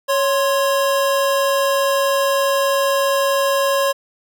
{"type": "tone pair together", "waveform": "square", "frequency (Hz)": [554.4, 1052], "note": ["C#5", "C6"], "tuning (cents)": [0, 9], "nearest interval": "major seventh", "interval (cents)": 1109, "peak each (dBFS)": [-17, -21], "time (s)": [0.08, 3.93], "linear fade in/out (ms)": 20, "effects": []}